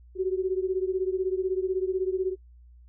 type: beating tone pair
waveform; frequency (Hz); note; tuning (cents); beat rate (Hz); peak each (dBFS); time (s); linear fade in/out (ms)
sine; 370 / 386; F#4 / G4; 0 / -27; 16; -26 / -29; 0.15-2.36; 50
effects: noise-tail reverb RT60 0.1 s tail -23 dB re dry + added 60 Hz sine -49 dBFS peak until 2.88 s